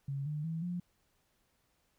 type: tone with pitch steps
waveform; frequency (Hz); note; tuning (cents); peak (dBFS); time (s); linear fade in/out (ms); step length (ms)
sine; 138.59 / 150.26 / 162.92 / 176.64; C#3 / D3 / E3 / F3; 0 / +40 / -20 / +20; -34; 0.08-0.8; 5; 180
effects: pink hiss -75 dBFS RMS until 1.98 s